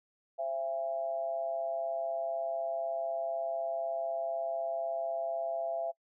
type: tone with amplitude modulation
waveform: sine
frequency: 671 Hz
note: E5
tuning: 31 cents sharp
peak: -28 dBFS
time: 0.38-5.92 s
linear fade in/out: 20 ms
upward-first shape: sine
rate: 140 Hz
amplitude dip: 75%
effects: noise-tail reverb RT60 0.1 s tail -25 dB re dry